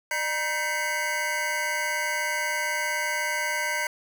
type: tone cluster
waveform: square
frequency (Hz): 602 / 952 / 1548 / 2021 / 2197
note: D5 / A#5 / G6 / B6 / C#7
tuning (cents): +43 / +36 / -22 / +39 / -16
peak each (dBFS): -36 / -33 / -32 / -31 / -34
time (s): 0.11-3.87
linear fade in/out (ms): 2
effects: none